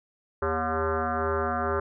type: tone with frequency modulation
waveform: sine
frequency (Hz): 401.1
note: G4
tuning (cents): +40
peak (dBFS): -24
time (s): 0.42-1.8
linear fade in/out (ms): 5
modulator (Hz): 160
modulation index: 6.7
effects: none